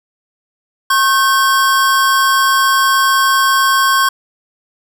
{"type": "tone pair together", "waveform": "square", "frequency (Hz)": [1085.4, 1545], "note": ["C#6", "G6"], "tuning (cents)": [-37, -26], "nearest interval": "tritone", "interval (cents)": 611, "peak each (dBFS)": [-12, -15], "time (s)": [0.9, 4.09], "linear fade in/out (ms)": 5, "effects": []}